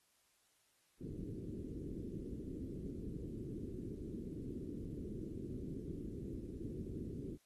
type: low-pass noise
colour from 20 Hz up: white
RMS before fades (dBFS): -45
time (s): 0.99-7.38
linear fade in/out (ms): 50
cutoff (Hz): 390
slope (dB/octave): 48
effects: white hiss -75 dBFS RMS until 7.45 s + AAC 32 kbps